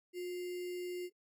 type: tone with sample-and-hold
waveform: sine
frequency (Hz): 358.7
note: F4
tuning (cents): +46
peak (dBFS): -38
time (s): 0.13-1.1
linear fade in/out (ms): 50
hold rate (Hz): 2450
effects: AAC 64 kbps